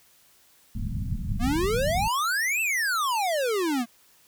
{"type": "low-pass noise", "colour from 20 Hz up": "pink", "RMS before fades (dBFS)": -29, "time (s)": [0.75, 2.08], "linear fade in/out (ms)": 10, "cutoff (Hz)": 220, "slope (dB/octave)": 48}
{"type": "exponential two-way sweep", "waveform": "square", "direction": "up then down", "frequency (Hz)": [224.4, 2707, 224.4], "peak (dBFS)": -24, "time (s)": [1.39, 3.86], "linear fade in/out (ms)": 50, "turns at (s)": 2.61}
{"effects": ["white hiss -59 dBFS RMS until 4.27 s"]}